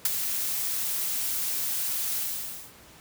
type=noise with ADSR envelope; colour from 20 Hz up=blue; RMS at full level=-21 dBFS; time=0.05-2.73 s; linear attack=4 ms; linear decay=22 ms; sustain=-8 dB; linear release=570 ms; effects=pink hiss -51 dBFS RMS until 3 s + high-pass 60 Hz 12 dB/octave